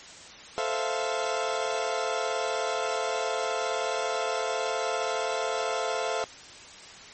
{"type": "chord", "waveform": "30% pulse", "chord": "F major seventh", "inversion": "first", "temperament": "equal with one note detuned", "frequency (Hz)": [440, 520.2, 659.3, 698.5], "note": ["A4", "C5", "E5", "F5"], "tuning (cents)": [0, -10, 0, 0], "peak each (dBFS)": -30, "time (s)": [0.58, 6.24], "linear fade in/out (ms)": 0, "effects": ["white hiss -46 dBFS RMS until 7.13 s", "MP3 32 kbps"]}